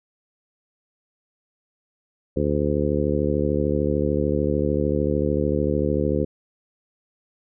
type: harmonic tone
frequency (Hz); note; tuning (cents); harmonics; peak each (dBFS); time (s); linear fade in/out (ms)
73.4; D2; 0; 1 / 2 / 3 / 4 / 5 / 6 / 7; -27 / -27 / -27 / -27 / -27 / -27 / -27; 2.36-6.25; 10
effects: none